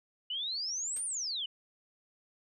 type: exponential two-way sweep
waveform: sine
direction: up then down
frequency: 2900 to 9570 to 2900 Hz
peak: -33 dBFS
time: 0.3-1.46 s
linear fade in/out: 5 ms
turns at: 1.05 s
type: noise with exponential decay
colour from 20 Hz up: white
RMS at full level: -45 dBFS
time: 0.96-1.09 s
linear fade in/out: 5 ms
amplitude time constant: 27 ms
effects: resampled to 32000 Hz